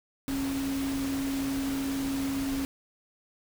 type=tone in noise; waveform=sine; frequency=272.6 Hz; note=C#4; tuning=29 cents flat; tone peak=-28 dBFS; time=0.28-2.65 s; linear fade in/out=0 ms; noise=pink; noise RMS=-38 dBFS; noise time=0.28-2.65 s; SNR=+7 dB; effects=none